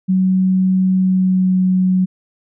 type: tone with pitch glide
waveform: sine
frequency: 187.1 to 185.27 Hz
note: F#3 to F#3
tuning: +20 to +3 cents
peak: -11 dBFS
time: 0.08-2.06 s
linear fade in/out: 20 ms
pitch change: -17 cents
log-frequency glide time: 0.94-1.57 s
effects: none